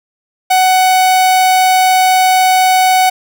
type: tone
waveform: 45% pulse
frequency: 746 Hz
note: F#5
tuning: 14 cents sharp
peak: -7 dBFS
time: 0.5-3.1 s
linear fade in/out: 10 ms
effects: none